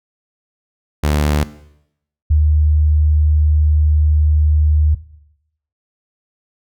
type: tone pair in turn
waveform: sawtooth / sine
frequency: 74.2 / 75.98 Hz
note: D2 / D#2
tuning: +18 / -41 cents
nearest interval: unison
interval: 41 cents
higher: second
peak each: -9 dBFS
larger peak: neither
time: 1.03-1.44 / 2.3-4.95 s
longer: second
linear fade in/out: 10 ms
effects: noise-tail reverb RT60 0.8 s tail -17 dB re dry